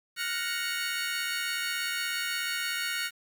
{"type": "chord", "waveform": "25% pulse", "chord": "Gb major seventh", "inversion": "third", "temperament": "equal with one note detuned", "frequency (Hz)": [1403.4, 1480, 1864.7, 2217], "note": ["F6", "Gb6", "Bb6", "Db7"], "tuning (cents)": [8, 0, 0, 0], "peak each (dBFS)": -32, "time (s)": [0.16, 3.11], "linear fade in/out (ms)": 50, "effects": ["9-bit"]}